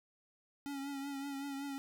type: tone with vibrato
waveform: square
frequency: 278.2 Hz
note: C#4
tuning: 6 cents sharp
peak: -40 dBFS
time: 0.66-1.78 s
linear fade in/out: 0 ms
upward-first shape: triangle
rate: 5.3 Hz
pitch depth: 44 cents each way
effects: none